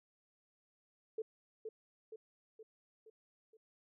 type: tone with echo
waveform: sine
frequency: 440 Hz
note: A4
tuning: in tune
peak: -36 dBFS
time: 1.18-1.22 s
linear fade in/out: 5 ms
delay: 470 ms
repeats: 5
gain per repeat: -5 dB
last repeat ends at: 3.57 s
effects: none